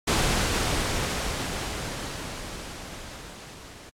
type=noise with level ramp; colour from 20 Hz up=pink; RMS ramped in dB=-22 to -45 dBFS; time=0.07-3.9 s; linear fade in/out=10 ms; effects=low-pass 9000 Hz 12 dB/octave + AAC 64 kbps